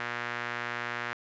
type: tone with band-pass filter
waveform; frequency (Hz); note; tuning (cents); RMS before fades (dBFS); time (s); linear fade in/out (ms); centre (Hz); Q
sawtooth; 120; B2; -49; -35; 0-1.13; 0; 1700; 2
effects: resampled to 16000 Hz